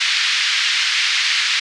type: band-pass noise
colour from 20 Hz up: pink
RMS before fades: -18 dBFS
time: 0-1.6 s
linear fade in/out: 10 ms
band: 1800 to 5100 Hz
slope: 24 dB/octave
effects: resampled to 24000 Hz